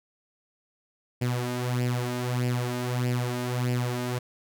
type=tone with flanger; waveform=sawtooth; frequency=123.47 Hz; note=B2; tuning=in tune; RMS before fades=-28 dBFS; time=1.21-4.19 s; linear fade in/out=10 ms; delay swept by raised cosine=0.39 to 3.29 ms; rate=1.6 Hz; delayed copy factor=+0.65; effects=none